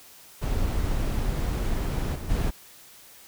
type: noise with level steps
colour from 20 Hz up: brown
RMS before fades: -26 / -33 / -24 dBFS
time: 0.41-2.51 s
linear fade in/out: 20 ms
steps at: 2.14 / 2.29 s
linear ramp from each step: 20 ms
effects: white hiss -50 dBFS RMS until 3.27 s